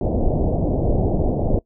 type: low-pass noise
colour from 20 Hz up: pink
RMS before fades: -19 dBFS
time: 0.01-1.59 s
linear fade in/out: 2 ms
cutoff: 710 Hz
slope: 48 dB/octave
effects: noise-tail reverb RT60 0.1 s tail -21 dB re dry